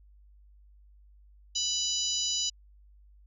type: harmonic tone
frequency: 987.8 Hz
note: B5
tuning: in tune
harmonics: 3 / 4 / 5 / 6 / 7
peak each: -34 / -34 / -34 / -34 / -34 dBFS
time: 1.55-2.5 s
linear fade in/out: 10 ms
effects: added 50 Hz sine -54 dBFS peak until 3.26 s